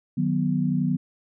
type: chord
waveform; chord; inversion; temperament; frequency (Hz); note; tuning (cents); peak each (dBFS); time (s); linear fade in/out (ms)
sine; B major; first; just; 154.34 / 185.21 / 246.9; D#3 / F#3 / B3; -14 / +2 / 0; -25; 0.17-0.97; 10
effects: none